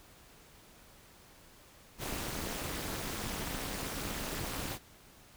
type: noise with amplitude modulation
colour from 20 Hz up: pink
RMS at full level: -34 dBFS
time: 1.98-4.79 s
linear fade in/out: 50 ms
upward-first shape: sine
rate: 240 Hz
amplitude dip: 100%
effects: pink hiss -58 dBFS RMS until 5.36 s